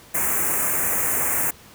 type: band-stop noise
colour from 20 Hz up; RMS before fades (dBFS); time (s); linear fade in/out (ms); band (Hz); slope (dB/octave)
white; -22; 0.14-1.51; 10; 2400 to 6800; 48
effects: pink hiss -47 dBFS RMS until 1.74 s + high-pass 60 Hz 12 dB/octave